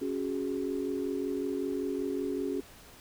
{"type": "chord", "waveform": "sine", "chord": "C# suspended fourth", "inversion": "none", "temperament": "equal", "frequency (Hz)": [277.2, 370, 415.3], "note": ["C#4", "F#4", "G#4"], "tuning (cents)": [0, 0, 0], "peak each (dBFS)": [-33, -34, -35], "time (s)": [0.01, 2.61], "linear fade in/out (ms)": 10, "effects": ["tanh soft clip ceiling -20 dBFS", "pink hiss -53 dBFS RMS until 3 s"]}